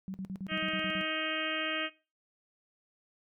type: tone bursts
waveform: sine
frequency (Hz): 188.9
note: F#3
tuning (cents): +36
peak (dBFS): -35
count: 9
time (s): 0.08-1.012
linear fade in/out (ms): 0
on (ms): 60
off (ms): 49
type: harmonic tone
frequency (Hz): 314.3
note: D#4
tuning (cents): +18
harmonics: 1 / 2 / 4 / 5 / 6 / 7 / 8 / 9 / 10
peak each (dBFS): -40 / -40 / -40 / -40 / -40 / -40 / -40 / -40 / -40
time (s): 0.48-1.9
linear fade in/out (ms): 50
effects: noise-tail reverb RT60 0.3 s tail -18 dB re dry

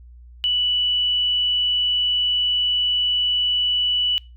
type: tone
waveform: sine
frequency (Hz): 2960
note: F#7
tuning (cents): 0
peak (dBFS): -17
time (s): 0.44-4.18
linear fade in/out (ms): 0
effects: noise-tail reverb RT60 0.3 s tail -24 dB re dry + added 60 Hz sine -41 dBFS peak until 4.36 s

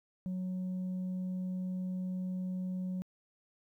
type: tone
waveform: sine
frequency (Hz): 184.2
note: F#3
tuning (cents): -7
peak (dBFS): -31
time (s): 0.26-3.02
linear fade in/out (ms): 0
effects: tanh soft clip ceiling -33 dBFS + 12-bit

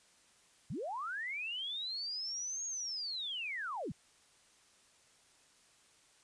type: linear two-way sweep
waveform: sine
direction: up then down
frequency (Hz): 98 to 6645 to 98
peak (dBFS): -37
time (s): 0.7-3.92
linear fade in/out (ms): 5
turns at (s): 2.66
effects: white hiss -66 dBFS RMS until 6.23 s + resampled to 22050 Hz

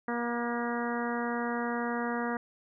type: harmonic tone with a mistuned harmonic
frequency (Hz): 238.1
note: A#3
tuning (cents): +37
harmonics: 1 / 2 / 3 / 4 / 5 / 6 / 7 / 8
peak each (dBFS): -33 / -36 / -38 / -39 / -40 / -41 / -41 / -42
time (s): 0.08-2.37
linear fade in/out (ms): 2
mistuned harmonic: 7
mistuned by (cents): -23
effects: none

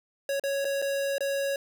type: tone with dropouts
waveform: square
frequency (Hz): 554.4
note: C#5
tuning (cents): 0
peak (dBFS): -27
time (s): 0.29-1.56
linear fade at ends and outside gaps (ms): 2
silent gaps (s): 0.397-0.437 / 0.646-0.651 / 0.818-0.823 / 1.182-1.206
effects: none

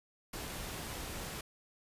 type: noise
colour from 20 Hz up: pink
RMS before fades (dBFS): -42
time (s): 0.33-1.41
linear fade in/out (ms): 5
effects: resampled to 32000 Hz

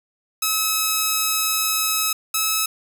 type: tone pair in turn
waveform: 5% pulse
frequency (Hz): 1287 / 1293.9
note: E6 / E6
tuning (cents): -42 / -33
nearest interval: unison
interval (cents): 9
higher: second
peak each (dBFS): -7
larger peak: neither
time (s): 0.42-2.13 / 2.34-2.66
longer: first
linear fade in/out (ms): 5
effects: none

